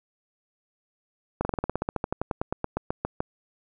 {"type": "slowing click train", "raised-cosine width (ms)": 1, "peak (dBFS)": -12, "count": 22, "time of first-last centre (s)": [1.41, 3.205], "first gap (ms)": 40, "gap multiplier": 1.07, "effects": []}